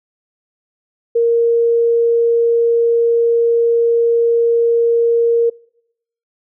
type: tone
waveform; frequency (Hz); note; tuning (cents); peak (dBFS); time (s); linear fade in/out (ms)
sine; 466.2; A#4; 0; -10; 1.15-5.5; 10
effects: noise-tail reverb RT60 0.8 s tail -26 dB re dry